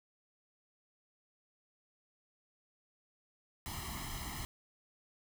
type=noise with comb filter; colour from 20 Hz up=pink; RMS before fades=-42 dBFS; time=3.66-4.45 s; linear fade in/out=0 ms; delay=0.98 ms; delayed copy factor=+0.95; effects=none